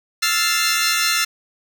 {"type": "chord", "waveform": "15% pulse", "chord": "F major seventh", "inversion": "third", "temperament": "equal", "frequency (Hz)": [1318.5, 1396.9, 1760, 2093], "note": ["E6", "F6", "A6", "C7"], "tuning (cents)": [0, 0, 0, 0], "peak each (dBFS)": -16, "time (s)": [0.22, 1.25], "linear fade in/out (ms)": 10, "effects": []}